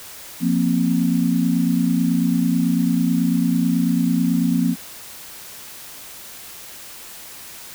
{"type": "chord", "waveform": "sine", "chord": "F suspended fourth", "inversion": "none", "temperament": "just", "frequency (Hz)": [174.61, 232.8, 261.9], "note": ["F3", "Bb3", "C4"], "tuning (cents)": [0, -2, 2], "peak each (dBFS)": -20, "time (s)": [0.4, 4.76], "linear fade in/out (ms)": 50, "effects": ["white hiss -38 dBFS RMS until 7.74 s"]}